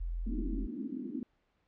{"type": "tone", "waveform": "sine", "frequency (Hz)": 42.41, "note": "E1", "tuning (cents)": 50, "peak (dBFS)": -33, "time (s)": [0, 0.67], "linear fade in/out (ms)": 10}
{"type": "band-pass noise", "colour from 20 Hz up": "pink", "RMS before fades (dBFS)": -39, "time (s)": [0.26, 1.23], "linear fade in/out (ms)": 2, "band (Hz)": [230, 300], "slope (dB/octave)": 48}
{"effects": ["pink hiss -75 dBFS RMS until 1.67 s", "low-pass 3000 Hz 12 dB/octave"]}